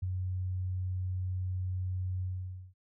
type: tone with ADSR envelope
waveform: sine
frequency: 92.2 Hz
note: F#2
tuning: 6 cents flat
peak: -29 dBFS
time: 0.02-2.74 s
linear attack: 11 ms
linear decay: 26 ms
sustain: -2 dB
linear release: 520 ms
effects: none